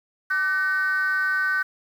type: tone with frequency modulation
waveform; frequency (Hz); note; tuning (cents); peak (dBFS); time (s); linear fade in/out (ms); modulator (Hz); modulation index
sine; 1517; F#6; +43; -19; 0.3-1.63; 10; 343; 0.55
effects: tanh soft clip ceiling -16 dBFS + 8-bit